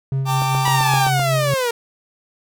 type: tone with tremolo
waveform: triangle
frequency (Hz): 134.8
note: C#3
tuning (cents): -48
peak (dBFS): -15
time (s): 0.12-1.54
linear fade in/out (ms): 2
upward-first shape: sine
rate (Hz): 5.1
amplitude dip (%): 35
type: chord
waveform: 45% pulse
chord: G suspended second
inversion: none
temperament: equal with one note detuned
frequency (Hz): 784 / 902.7 / 1174.7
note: G5 / A5 / D6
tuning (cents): 0 / +44 / 0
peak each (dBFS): -24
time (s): 0.25-1.11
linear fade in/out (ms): 50
type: click train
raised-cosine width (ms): 1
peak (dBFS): -14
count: 7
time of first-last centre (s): 0.42-1.196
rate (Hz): 7.73
type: linear sweep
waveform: sawtooth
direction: down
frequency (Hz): 979 to 460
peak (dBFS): -14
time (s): 0.65-1.71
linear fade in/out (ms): 5
effects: none